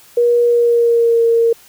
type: tone with pitch glide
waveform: sine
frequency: 477.9 to 461.9 Hz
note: A#4 to A#4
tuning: +43 to -16 cents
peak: -9 dBFS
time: 0.17-1.53 s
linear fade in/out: 5 ms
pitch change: -59 cents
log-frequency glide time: 0.42-1.23 s
effects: white hiss -45 dBFS RMS until 1.68 s